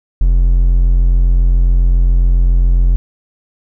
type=tone; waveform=triangle; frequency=43.65 Hz; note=F1; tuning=in tune; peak=-5 dBFS; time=0.21-2.96 s; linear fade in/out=0 ms; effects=none